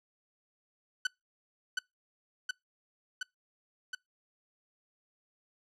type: tone with echo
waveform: sawtooth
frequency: 1500 Hz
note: F#6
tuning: 23 cents sharp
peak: -23 dBFS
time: 1.05-1.07 s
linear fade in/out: 5 ms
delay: 720 ms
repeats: 4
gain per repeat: -2 dB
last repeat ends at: 3.95 s
effects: noise-tail reverb RT60 0.2 s tail -26 dB re dry + low-pass 7000 Hz 12 dB/octave